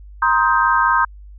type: chord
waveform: sine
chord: C minor seventh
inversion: third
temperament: just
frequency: 941.9 / 1046.5 / 1255.8 / 1569.8 Hz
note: Bb5 / C6 / Eb6 / G6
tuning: +18 / 0 / +16 / +2 cents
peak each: -18 dBFS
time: 0.22-1.05 s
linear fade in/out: 5 ms
effects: added 50 Hz sine -36 dBFS peak until 1.38 s